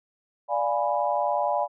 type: chord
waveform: sine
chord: D diminished seventh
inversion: none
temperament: equal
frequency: 587.3 / 698.5 / 830.6 / 987.8 Hz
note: D5 / F5 / Ab5 / Cb6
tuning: 0 / 0 / 0 / 0 cents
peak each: -27 / -28 / -27 / -29 dBFS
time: 0.48-1.68 s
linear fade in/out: 50 ms
effects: none